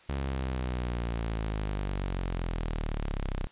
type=linear sweep; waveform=sawtooth; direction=down; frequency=69.3 to 30.9 Hz; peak=-26 dBFS; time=0.09-3.47 s; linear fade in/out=0 ms; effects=white hiss -56 dBFS RMS until 3.51 s + resampled to 8000 Hz